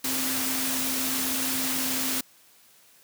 sine tone in noise, 261.6 Hz, C4, in tune, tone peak -33 dBFS, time 0.04-2.21 s, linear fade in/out 5 ms, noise white, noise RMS -28 dBFS, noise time 0.04-2.21 s, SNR -8 dB, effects white hiss -57 dBFS RMS until 3.03 s + high-pass 80 Hz 12 dB/octave

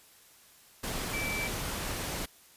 sine tone in noise, 2321 Hz, D7, 21 cents flat, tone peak -33 dBFS, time 1.13-1.48 s, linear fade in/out 10 ms, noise pink, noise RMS -35 dBFS, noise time 0.83-2.26 s, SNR -1 dB, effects white hiss -58 dBFS RMS until 2.56 s + resampled to 32000 Hz

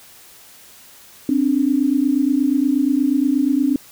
sine tone pair together, 263.2 / 291.6 Hz, C4 / D4, +10 / -12 cents, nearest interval major second, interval 178 cents, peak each -17 dBFS, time 1.29-3.76 s, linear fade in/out 2 ms, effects white hiss -45 dBFS RMS until 3.91 s

